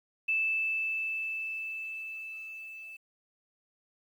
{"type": "tone with level ramp", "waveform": "sine", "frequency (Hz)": 2634, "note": "E7", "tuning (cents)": -2, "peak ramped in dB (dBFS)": [-25, -43], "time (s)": [0.28, 2.97], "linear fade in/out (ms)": 10, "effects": ["10-bit"]}